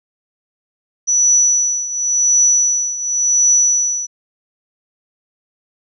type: tone with tremolo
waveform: sine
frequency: 5920 Hz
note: F#8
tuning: in tune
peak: -8 dBFS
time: 1.07-4.07 s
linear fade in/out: 20 ms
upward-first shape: triangle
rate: 0.92 Hz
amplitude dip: 80%
effects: none